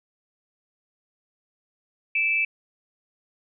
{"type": "tone pair together", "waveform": "sine", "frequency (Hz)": [2336, 2622], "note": ["D7", "E7"], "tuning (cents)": [-10, -10], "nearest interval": "major second", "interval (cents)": 200, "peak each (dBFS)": -23, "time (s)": [2.15, 2.45], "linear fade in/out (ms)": 5, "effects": []}